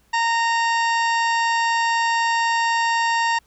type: harmonic tone with a mistuned harmonic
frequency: 924 Hz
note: A#5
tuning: 16 cents flat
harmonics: 1 / 2 / 3 / 4 / 5 / 6 / 7 / 8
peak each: -19 / -23 / -29 / -36 / -34 / -34 / -46 / -37 dBFS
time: 0.13-3.39 s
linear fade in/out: 10 ms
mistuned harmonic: 7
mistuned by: -50 cents
effects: added 60 Hz sine -61 dBFS peak until 3.46 s + pink hiss -61 dBFS RMS until 3.46 s